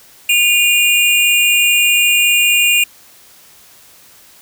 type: tone pair together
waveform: square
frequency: 2449 / 2794 Hz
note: D#7 / F7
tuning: -28 / 0 cents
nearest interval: major second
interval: 228 cents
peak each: -13 dBFS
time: 0.29-2.84 s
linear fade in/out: 5 ms
effects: white hiss -44 dBFS RMS until 4.41 s